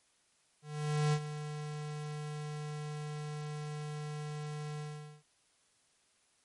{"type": "tone with ADSR envelope", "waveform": "square", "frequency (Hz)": 150, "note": "D3", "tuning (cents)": 37, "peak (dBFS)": -27, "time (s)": [0.62, 5.23], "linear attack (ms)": 510, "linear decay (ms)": 62, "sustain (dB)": -12, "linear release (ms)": 440, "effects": ["white hiss -71 dBFS RMS until 6.44 s", "MP3 48 kbps"]}